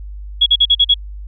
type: tone bursts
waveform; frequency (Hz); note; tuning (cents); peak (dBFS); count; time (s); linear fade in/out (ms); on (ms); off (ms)
sine; 3341; G#7; +10; -7; 6; 0.41-0.943; 10; 53; 43
effects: added 50 Hz sine -27 dBFS peak until 1.27 s